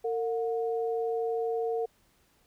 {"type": "tone pair together", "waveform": "sine", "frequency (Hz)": [456.1, 724], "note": ["A#4", "F#5"], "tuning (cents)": [-38, -38], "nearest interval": "minor sixth", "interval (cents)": 800, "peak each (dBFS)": [-28, -35], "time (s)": [0.04, 1.86], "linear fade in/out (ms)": 10, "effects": ["pink hiss -67 dBFS RMS until 2.46 s"]}